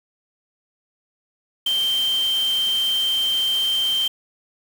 sine tone in noise, 3136 Hz, G7, in tune, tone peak -18 dBFS, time 1.66-4.08 s, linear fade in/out 5 ms, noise white, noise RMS -34 dBFS, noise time 1.66-4.08 s, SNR +13 dB, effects none

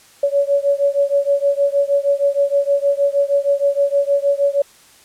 sine beating tone pair, 561 / 567.4 Hz, C#5 / C#5, +21 / +40 cents, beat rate 6.4 Hz, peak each -16 / -17 dBFS, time 0.23-4.62 s, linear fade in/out 5 ms, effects white hiss -48 dBFS RMS until 5.04 s + low-pass 11000 Hz 12 dB/octave

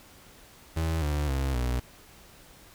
35% pulse tone with pitch steps, 81 / 73.85 / 67.33 / 61.39 Hz, E2 / D2 / C#2 / B1, -30 / +10 / -50 / -10 cents, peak -24 dBFS, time 0.76-1.8 s, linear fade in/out 10 ms, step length 260 ms, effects pink hiss -53 dBFS RMS until 2.74 s

